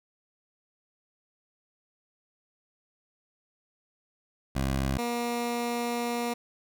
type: tone pair in turn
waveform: 15% pulse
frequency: 67 / 238.3 Hz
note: C2 / A#3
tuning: +42 / +38 cents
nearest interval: octave + minor seventh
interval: 2196 cents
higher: second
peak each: -20 / -22 dBFS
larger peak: first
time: 4.55-4.98 / 4.98-6.34 s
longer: second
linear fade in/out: 10 ms
effects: none